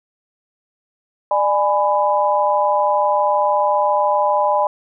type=chord; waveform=sine; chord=G# diminished; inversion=second; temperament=just; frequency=598 / 830.6 / 996.7 Hz; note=D5 / G#5 / B5; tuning=+31 / 0 / +16 cents; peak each=-18 dBFS; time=1.31-4.67 s; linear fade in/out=2 ms; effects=none